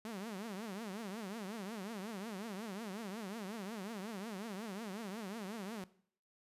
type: tone with vibrato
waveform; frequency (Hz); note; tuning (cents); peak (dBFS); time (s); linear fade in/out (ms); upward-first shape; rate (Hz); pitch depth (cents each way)
sawtooth; 207.7; G#3; 0; -38; 0.05-5.84; 0; triangle; 5.5; 250
effects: noise-tail reverb RT60 0.6 s tail -19 dB re dry + resampled to 32000 Hz